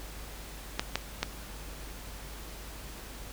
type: clicks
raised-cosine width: 0.2 ms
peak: -10 dBFS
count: 3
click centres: 0.795 / 0.956 / 1.23 s
effects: added 50 Hz sine -44 dBFS peak until 3.32 s + pink hiss -46 dBFS RMS until 3.32 s